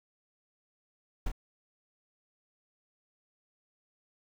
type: noise with echo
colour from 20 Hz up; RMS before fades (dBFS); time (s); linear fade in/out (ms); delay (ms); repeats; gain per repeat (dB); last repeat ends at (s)
brown; -30; 1.26-1.29; 5; 28; 1; -5; 1.318
effects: none